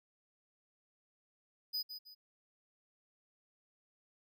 square tone with echo, 4978 Hz, D#8, in tune, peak -35 dBFS, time 1.73-1.83 s, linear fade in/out 20 ms, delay 160 ms, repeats 2, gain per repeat -9 dB, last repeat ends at 2.15 s, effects none

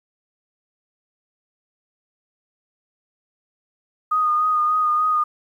sine tone with vibrato, 1235 Hz, D#6, 13 cents flat, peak -16 dBFS, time 4.11-5.24 s, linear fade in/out 10 ms, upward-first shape sine, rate 3.4 Hz, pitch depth 23 cents each way, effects 9-bit

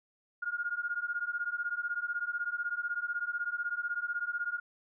sine beating tone pair, 1416 / 1432 Hz, F6 / F6, +23 / +43 cents, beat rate 16 Hz, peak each -35 / -35 dBFS, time 0.42-4.6 s, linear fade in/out 10 ms, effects none

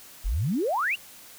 sine exponential sweep, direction up, 36.71 to 2995 Hz, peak -23 dBFS, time 0.24-0.96 s, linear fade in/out 20 ms, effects white hiss -48 dBFS RMS until 1.38 s

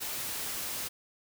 white noise, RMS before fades -36 dBFS, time 0-0.89 s, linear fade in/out 20 ms, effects none

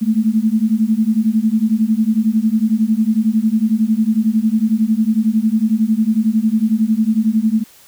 sine beating tone pair, 214.1 / 225.1 Hz, A3 / A3, -47 / +40 cents, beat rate 11 Hz, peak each -15 / -15 dBFS, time 0.01-7.64 s, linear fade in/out 20 ms, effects white hiss -46 dBFS RMS until 7.87 s

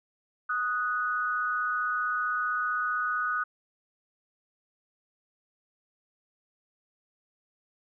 sine tone pair together, 1244.5 / 1480 Hz, D#6 / F#6, 0 / 0 cents, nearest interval minor third, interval 300 cents, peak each -29 / -29 dBFS, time 0.49-3.44 s, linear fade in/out 10 ms, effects none

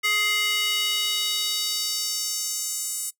square tone with high-pass filter sweep, 419.5 Hz, G#4, 17 cents sharp, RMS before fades -26 dBFS, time 0.03-3.11 s, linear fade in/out 20 ms, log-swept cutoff 2000 to 8300 Hz, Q 2.3, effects noise-tail reverb RT60 0.1 s tail -19 dB re dry

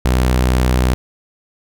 sawtooth tone, 62.8 Hz, B1, 30 cents sharp, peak -8 dBFS, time 0.05-0.94 s, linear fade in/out 0 ms, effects none

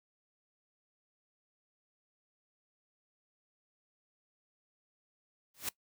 white noise with exponential growth, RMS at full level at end -31 dBFS, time 5.54-5.69 s, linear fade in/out 5 ms, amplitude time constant 32 ms, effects noise-tail reverb RT60 0.1 s tail -20 dB re dry

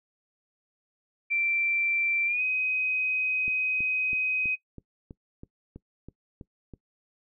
sine tone with pitch glide, 2349 to 2518 Hz, D7 to D#7, 0 to +20 cents, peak -24 dBFS, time 1.3-4.56 s, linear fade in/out 20 ms, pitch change +120 cents, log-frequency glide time 2.26-2.42 s
click train, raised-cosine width 3 ms, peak -29 dBFS, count 11, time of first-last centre 3.48-6.737 s, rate 3.07 Hz
effects noise-tail reverb RT60 0.1 s tail -21 dB re dry

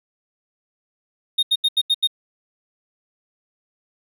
triangle tone bursts, 3700 Hz, A#7, 14 cents flat, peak -13 dBFS, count 6, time 1.38-2.074 s, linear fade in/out 10 ms, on 49 ms, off 80 ms, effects none

